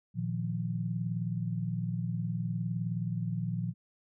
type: chord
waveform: sine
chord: Bb suspended fourth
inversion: none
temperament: just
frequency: 116.54 / 155.39 / 174.81 Hz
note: Bb2 / Eb3 / F3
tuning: 0 / -2 / +2 cents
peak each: -34 / -37 / -34 dBFS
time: 0.14-3.74 s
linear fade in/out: 50 ms
effects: none